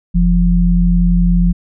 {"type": "tone pair together", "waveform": "sine", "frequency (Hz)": [43.98, 174.61], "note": ["F1", "F3"], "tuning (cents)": [13, 0], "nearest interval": "2 octaves", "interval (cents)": 2387, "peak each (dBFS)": -11, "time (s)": [0.14, 1.53], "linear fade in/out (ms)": 20, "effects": []}